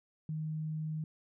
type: tone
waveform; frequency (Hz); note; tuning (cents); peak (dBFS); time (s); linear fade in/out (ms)
sine; 155.9; D#3; +4; -34; 0.29-1.04; 2
effects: none